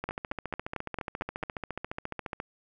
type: two click trains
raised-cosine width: 0.5 ms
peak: -17 / -19 dBFS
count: 7 / 35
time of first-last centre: 0.09-1.435 / 0.04-2.401 s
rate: 4.46 / 14.4 Hz
effects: none